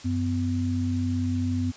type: tone pair together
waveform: sine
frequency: 94.39 / 252 Hz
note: F#2 / B3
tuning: +35 / +35 cents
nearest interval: octave + perfect fourth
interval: 1700 cents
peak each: -26 dBFS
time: 0.04-1.72 s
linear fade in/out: 20 ms
effects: white hiss -46 dBFS RMS until 1.76 s + resampled to 16000 Hz